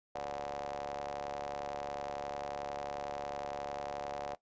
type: ring-modulated tone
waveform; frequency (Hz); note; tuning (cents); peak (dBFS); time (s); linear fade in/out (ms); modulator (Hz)
sawtooth; 71.1; C#2; +45; -31; 0.15-4.35; 5; 654
effects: noise-tail reverb RT60 0.1 s tail -17 dB re dry + resampled to 16000 Hz